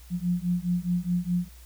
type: beating tone pair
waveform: sine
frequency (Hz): 174.61 / 179.41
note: F3 / F3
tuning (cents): 0 / +47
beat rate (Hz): 4.8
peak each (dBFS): -27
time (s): 0.1-1.49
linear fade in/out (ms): 50
effects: added 60 Hz sine -46 dBFS peak until 1.65 s + white hiss -55 dBFS RMS until 1.65 s